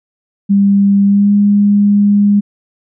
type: tone with pitch glide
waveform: sine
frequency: 199.4 to 203.9 Hz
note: G3 to G#3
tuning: +30 to -32 cents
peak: -6 dBFS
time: 0.49-2.41 s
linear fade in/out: 20 ms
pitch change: +38 cents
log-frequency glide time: 1.05-1.32 s
effects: none